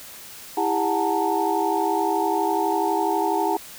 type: tone cluster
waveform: sine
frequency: 329 / 401.4 / 736 / 865 / 917 Hz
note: E4 / G4 / F#5 / A5 / A#5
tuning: -3 / +41 / -9 / -30 / -29 cents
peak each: -26 dBFS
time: 0.57-3.57 s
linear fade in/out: 5 ms
effects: white hiss -41 dBFS RMS until 3.78 s